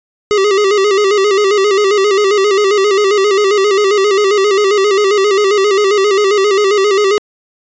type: tone with vibrato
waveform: square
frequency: 402.2 Hz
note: G4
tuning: 44 cents sharp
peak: -9 dBFS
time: 0.31-7.18 s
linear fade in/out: 0 ms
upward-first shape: square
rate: 7.5 Hz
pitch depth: 69 cents each way
effects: resampled to 16000 Hz